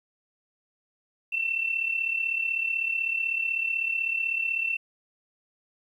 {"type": "tone pair together", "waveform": "sine", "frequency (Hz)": [2659, 2695], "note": ["E7", "E7"], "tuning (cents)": [14, 38], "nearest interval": "unison", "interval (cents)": 24, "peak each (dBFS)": [-31, -26], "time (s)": [1.32, 4.77], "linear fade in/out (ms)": 10, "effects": ["10-bit"]}